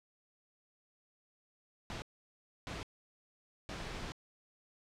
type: noise bursts at uneven times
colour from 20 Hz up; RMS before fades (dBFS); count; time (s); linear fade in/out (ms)
pink; -42; 3; 1.9-2.02 / 2.67-2.83 / 3.69-4.12; 0
effects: low-pass 5000 Hz 12 dB/octave